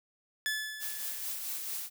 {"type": "tone with exponential decay", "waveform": "sawtooth", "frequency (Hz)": 1727, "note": "A6", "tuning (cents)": -33, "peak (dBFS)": -25, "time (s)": [0.46, 1.48], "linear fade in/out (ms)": 0, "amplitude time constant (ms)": 220}
{"type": "noise with tremolo", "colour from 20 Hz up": "blue", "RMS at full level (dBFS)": -36, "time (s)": [0.79, 1.9], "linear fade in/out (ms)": 50, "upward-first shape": "sine", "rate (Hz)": 4.5, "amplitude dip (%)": 35}
{"effects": []}